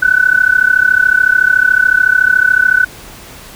sine tone with amplitude modulation, 1500 Hz, F#6, 23 cents sharp, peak -3 dBFS, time 0.02-2.85 s, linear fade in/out 10 ms, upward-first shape sine, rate 33.8 Hz, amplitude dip 90%, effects pink hiss -34 dBFS RMS until 3.55 s

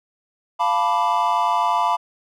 triangle chord, B half-diminished seventh, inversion second, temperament equal, 698.5 / 880 / 987.8 / 1174.7 Hz, F5 / A5 / B5 / D6, 0 / 0 / 0 / 0 cents, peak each -22 / -21 / -18 / -23 dBFS, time 0.59-1.97 s, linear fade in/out 20 ms, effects none

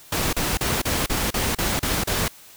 pink noise bursts, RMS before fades -23 dBFS, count 9, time 0.12-2.282 s, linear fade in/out 5 ms, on 210 ms, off 34 ms, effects white hiss -47 dBFS RMS until 2.56 s

